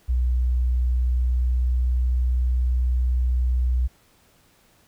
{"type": "tone with pitch glide", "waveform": "sine", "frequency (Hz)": [61.7, 62.06], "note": ["B1", "B1"], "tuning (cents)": [-1, 9], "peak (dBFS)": -18, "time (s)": [0.08, 3.88], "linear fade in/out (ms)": 20, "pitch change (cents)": 10, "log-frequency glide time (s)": [0.95, 2.1], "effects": ["pink hiss -59 dBFS RMS until 4.87 s"]}